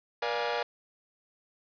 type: chord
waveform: sawtooth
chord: Bb dominant seventh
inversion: none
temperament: equal with one note detuned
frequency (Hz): 477.9 / 587.3 / 698.5 / 830.6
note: Bb4 / D5 / F5 / Ab5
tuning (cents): +43 / 0 / 0 / 0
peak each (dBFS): -29 / -31 / -32 / -31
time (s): 0.22-0.63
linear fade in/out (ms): 5
effects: resampled to 11025 Hz + 8-bit